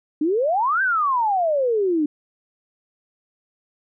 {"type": "exponential two-way sweep", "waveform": "sine", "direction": "up then down", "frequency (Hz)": [288, 1600, 288], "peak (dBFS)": -17, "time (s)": [0.21, 2.06], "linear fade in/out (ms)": 5, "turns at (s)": 0.82, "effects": []}